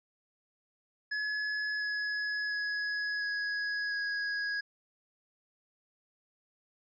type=tone with pitch steps; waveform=square; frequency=1699 / 1688.2 / 1677.5 / 1666.9 / 1656.4 Hz; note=G#6 / G#6 / G#6 / G#6 / G#6; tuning=+39 / +28 / +17 / +6 / -5 cents; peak=-32 dBFS; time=1.11-4.61 s; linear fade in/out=10 ms; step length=700 ms; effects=resampled to 16000 Hz